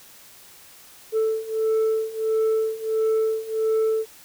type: beating tone pair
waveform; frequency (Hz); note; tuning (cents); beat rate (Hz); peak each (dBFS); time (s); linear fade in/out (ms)
sine; 440 / 441.5; A4 / A4; 0 / +6; 1.5; -22 / -20; 1.12-4.06; 50
effects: tanh soft clip ceiling -17 dBFS + white hiss -48 dBFS RMS until 4.24 s